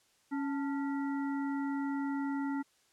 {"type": "harmonic tone with a mistuned harmonic", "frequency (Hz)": 277.2, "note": "C#4", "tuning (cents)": 0, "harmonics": [1, 3, 5, 7], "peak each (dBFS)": [-32, -42, -46, -49], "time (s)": [0.31, 2.63], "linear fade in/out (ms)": 20, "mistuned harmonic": 3, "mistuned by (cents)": 99, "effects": ["white hiss -69 dBFS RMS until 2.92 s", "low-pass 9000 Hz 12 dB/octave"]}